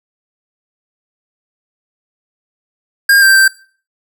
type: tone with pitch steps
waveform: square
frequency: 1613 / 1574 / 1565 Hz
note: G6 / G6 / G6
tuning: +49 / +7 / -3 cents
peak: -6 dBFS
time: 3.09-3.48 s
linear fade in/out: 5 ms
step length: 130 ms
effects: noise-tail reverb RT60 0.4 s tail -19 dB re dry